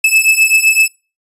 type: beating tone pair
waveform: 45% pulse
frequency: 2608 / 2615.8 Hz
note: E7 / E7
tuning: -19 / -14 cents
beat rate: 7.8 Hz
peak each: -11 dBFS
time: 0.04-0.88 s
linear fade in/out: 5 ms
effects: noise-tail reverb RT60 0.3 s tail -23 dB re dry + resampled to 32000 Hz